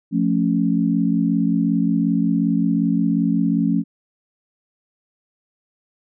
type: chord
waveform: sine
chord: F augmented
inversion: none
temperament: equal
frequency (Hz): 174.61 / 220 / 277.2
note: F3 / A3 / C#4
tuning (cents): 0 / 0 / 0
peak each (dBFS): -20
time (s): 0.11-3.84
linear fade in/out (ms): 50
effects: none